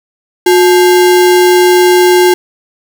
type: tone with sample-and-hold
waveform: sine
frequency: 360.7 Hz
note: F#4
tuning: 44 cents flat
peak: -3 dBFS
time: 0.46-2.34 s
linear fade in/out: 5 ms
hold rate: 1225 Hz
effects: none